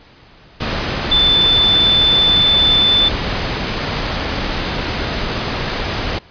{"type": "tone in noise", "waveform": "sine", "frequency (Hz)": 3520, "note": "A7", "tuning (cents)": 0, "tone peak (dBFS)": -10, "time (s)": [1.11, 3.09], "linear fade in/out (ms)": 10, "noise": "pink", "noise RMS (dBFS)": -20, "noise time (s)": [0.6, 6.19], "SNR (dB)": 7, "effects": ["pink hiss -45 dBFS RMS until 6.3 s", "resampled to 11025 Hz"]}